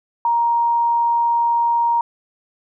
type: tone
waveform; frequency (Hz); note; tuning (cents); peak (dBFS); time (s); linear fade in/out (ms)
sine; 938; A#5; +11; -14; 0.25-2.01; 2
effects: none